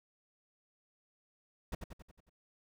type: noise with echo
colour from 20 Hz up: brown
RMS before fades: -36 dBFS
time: 1.72-1.75 s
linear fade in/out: 5 ms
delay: 91 ms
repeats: 6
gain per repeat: -5 dB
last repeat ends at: 2.296 s
effects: none